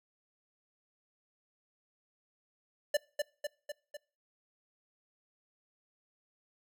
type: tone with echo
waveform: square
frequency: 587.3 Hz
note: D5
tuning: in tune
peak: -26 dBFS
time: 2.94-2.97 s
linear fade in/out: 5 ms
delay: 250 ms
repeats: 4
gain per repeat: -4 dB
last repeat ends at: 3.97 s
effects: noise-tail reverb RT60 0.4 s tail -24 dB re dry